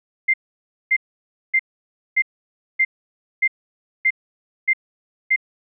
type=tone bursts; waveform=sine; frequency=2093 Hz; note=C7; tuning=in tune; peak=-13 dBFS; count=9; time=0.28-5.362 s; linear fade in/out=10 ms; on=58 ms; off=570 ms; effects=none